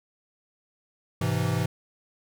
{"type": "chord", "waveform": "square", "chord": "Ab augmented", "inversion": "none", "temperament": "equal with one note detuned", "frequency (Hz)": [103.83, 128.57, 164.81], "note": ["Ab2", "C3", "E3"], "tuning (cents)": [0, -30, 0], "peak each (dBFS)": -29, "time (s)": [1.21, 1.66], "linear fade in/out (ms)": 5, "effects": []}